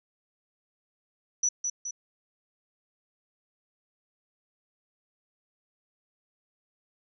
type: tone with echo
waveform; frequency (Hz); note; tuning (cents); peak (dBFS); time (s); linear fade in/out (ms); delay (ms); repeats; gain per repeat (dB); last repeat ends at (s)
sine; 5920; F#8; 0; -22; 1.43-1.49; 5; 210; 2; -5; 1.91
effects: none